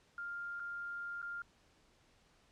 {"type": "tone with dropouts", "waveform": "sine", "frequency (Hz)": 1400, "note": "F6", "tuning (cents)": 4, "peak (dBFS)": -40, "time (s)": [0.18, 1.42], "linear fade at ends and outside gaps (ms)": 2, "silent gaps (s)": [[0.597, 0.6], [1.218, 1.226]], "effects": ["pink hiss -69 dBFS RMS until 2.51 s", "low-pass 7000 Hz 12 dB/octave"]}